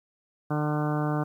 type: harmonic tone with a mistuned harmonic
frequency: 150 Hz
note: D3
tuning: 37 cents sharp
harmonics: 1 / 2 / 3 / 4 / 5 / 6 / 7 / 8 / 9 / 10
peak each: -27 / -30 / -36 / -36 / -35 / -40 / -40 / -38 / -42 / -42 dBFS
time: 0.5-1.24 s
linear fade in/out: 10 ms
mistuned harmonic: 9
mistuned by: +23 cents
effects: 10-bit